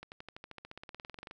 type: accelerating click train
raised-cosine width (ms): 0.3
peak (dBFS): -29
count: 22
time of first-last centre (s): 0.03-1.311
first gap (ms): 89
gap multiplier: 0.96
effects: none